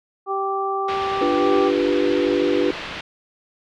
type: harmonic tone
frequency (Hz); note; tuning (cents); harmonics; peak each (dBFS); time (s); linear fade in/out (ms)
390.2; G4; -8; 1 / 2 / 3; -25 / -25 / -25; 0.26-1.72; 50
type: low-pass noise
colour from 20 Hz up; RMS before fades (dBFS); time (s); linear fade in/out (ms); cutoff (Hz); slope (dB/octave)
white; -32; 0.88-3.01; 5; 3500; 24
type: chord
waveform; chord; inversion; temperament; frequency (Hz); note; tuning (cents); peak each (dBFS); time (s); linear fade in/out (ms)
sine; G dominant seventh; second; equal with one note detuned; 293.7 / 346.6 / 392 / 493.9; D4 / F4 / G4 / B4; 0 / -13 / 0 / 0; -22; 1.21-2.71; 5
effects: none